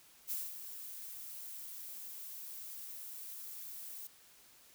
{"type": "noise with ADSR envelope", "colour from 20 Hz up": "violet", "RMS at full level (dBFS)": -37, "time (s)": [0.27, 4.07], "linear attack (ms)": 42, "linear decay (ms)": 200, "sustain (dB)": -10, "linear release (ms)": 3, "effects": ["white hiss -62 dBFS RMS until 4.74 s"]}